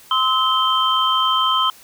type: tone cluster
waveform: sine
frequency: 1038 / 1291 / 3129 Hz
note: C6 / E6 / G7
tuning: -14 / -37 / -4 cents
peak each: -19 dBFS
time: 0.11-1.7 s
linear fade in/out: 2 ms
effects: white hiss -46 dBFS RMS until 1.83 s